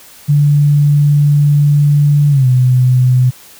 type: tone with pitch glide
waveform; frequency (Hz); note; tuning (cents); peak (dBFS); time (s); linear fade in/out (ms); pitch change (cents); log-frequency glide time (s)
sine; 145.7 to 126.84; D3 to B2; -13 to +47; -6; 0.28-3.31; 20; -240; 2.3-2.47
effects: white hiss -39 dBFS RMS until 3.59 s